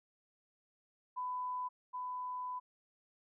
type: tone pair in turn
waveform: sine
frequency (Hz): 1000 / 1000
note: B5 / B5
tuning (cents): +21 / +21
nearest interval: unison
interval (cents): 0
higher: neither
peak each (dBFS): -36 / -38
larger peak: first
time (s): 1.16-1.69 / 1.93-2.6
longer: second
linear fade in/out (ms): 20
effects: none